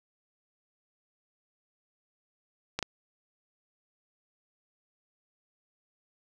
clicks, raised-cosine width 0.2 ms, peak -13 dBFS, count 2, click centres 2.79 / 2.827 s, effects none

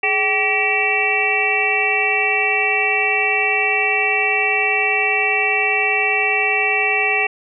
harmonic tone with a mistuned harmonic, 385 Hz, G4, 31 cents flat, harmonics 1 / 2 / 3 / 5 / 6 / 7, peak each -25 / -23 / -31 / -23 / -20 / -19 dBFS, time 0.03-7.27 s, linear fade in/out 5 ms, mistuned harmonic 1, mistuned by +150 cents, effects none

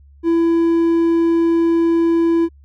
triangle tone, 333.8 Hz, E4, 22 cents sharp, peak -10 dBFS, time 0.23-2.49 s, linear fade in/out 50 ms, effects added 70 Hz sine -43 dBFS peak until 2.64 s

